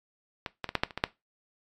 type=clicks; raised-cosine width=0.3 ms; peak=-16 / -15 / -17 / -8 / -7 / -26 / -16 / -6 dBFS; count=8; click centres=0.462 / 0.643 / 0.691 / 0.753 / 0.835 / 0.908 / 0.976 / 1.039 s; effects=noise-tail reverb RT60 0.2 s tail -18 dB re dry + MP3 96 kbps